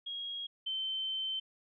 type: tone pair in turn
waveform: sine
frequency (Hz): 3284 / 3090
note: G#7 / G7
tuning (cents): -20 / -26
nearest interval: minor second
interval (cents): 106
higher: first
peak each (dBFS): -37 / -33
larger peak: second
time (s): 0.06-0.47 / 0.66-1.4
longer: second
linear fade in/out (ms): 10
effects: none